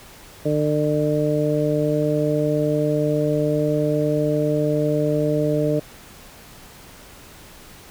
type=harmonic tone; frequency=150.1 Hz; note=D3; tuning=38 cents sharp; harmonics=1 / 2 / 3 / 4; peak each=-23 / -23 / -23 / -23 dBFS; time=0.45-5.8 s; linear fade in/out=10 ms; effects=pink hiss -44 dBFS RMS until 7.9 s